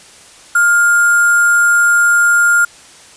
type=tone with sample-and-hold; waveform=sine; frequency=1406 Hz; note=F6; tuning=11 cents sharp; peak=-7 dBFS; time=0.55-2.65 s; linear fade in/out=5 ms; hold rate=8820 Hz; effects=white hiss -40 dBFS RMS until 3.16 s + resampled to 22050 Hz